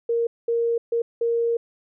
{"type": "tone bursts at uneven times", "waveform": "sine", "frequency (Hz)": 466.2, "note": "A#4", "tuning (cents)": 0, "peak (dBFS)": -19, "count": 4, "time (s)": [[0.09, 0.27], [0.48, 0.78], [0.92, 1.02], [1.21, 1.57]], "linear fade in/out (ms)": 5, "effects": []}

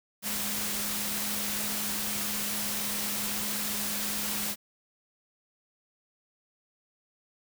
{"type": "tone in noise", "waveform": "sine", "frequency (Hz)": 207.7, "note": "G#3", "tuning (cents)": 0, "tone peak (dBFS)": -40, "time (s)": [0.22, 4.56], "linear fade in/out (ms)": 50, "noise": "white", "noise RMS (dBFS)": -32, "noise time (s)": [0.22, 4.56], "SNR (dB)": -11, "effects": []}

